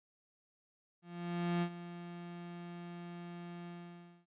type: tone with ADSR envelope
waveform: 35% pulse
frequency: 173.5 Hz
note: F3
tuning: 11 cents flat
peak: -29 dBFS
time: 1.02-4.26 s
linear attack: 600 ms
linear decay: 70 ms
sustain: -14 dB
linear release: 590 ms
effects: resampled to 8000 Hz